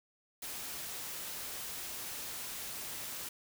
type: noise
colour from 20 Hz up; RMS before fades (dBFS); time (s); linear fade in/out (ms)
white; -42; 0.42-3.29; 5
effects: none